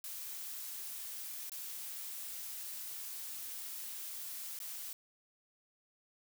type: noise with dropouts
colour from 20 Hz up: blue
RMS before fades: -44 dBFS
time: 0.04-4.93 s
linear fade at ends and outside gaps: 1 ms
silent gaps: 1.496-1.518 / 4.59-4.601 s
effects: none